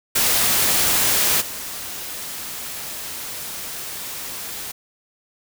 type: noise with level steps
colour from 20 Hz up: white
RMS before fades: -18 / -31 dBFS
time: 0.15-4.72 s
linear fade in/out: 10 ms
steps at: 1.4 s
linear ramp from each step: 20 ms
effects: none